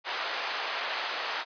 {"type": "band-pass noise", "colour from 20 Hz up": "pink", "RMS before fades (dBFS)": -33, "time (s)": [0.04, 1.45], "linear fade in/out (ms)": 50, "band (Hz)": [730, 4400], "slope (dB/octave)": 12, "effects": ["high-pass 400 Hz 12 dB/octave", "resampled to 11025 Hz"]}